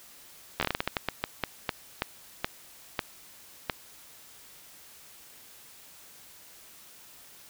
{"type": "slowing click train", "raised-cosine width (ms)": 0.3, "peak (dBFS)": -10, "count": 18, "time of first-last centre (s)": [0.6, 3.698], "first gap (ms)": 12, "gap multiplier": 1.29, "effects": ["white hiss -52 dBFS RMS until 7.49 s"]}